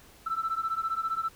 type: beating tone pair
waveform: sine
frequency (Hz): 1318.5 / 1333.5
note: E6 / E6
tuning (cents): 0 / +20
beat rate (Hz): 15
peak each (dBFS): -30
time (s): 0.26-1.29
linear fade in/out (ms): 10
effects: tanh soft clip ceiling -22 dBFS + pink hiss -55 dBFS RMS until 1.35 s